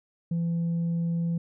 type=tone with tanh clipping; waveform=sine; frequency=168.6 Hz; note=E3; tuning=39 cents sharp; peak=-25 dBFS; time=0.31-1.38 s; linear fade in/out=5 ms; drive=1 dB; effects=none